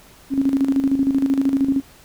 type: tone with tremolo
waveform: sine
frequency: 272.3 Hz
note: C#4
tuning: 31 cents flat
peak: -13 dBFS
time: 0.3-1.82 s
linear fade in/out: 50 ms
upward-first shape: square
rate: 13 Hz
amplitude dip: 60%
effects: pink hiss -48 dBFS RMS until 2.04 s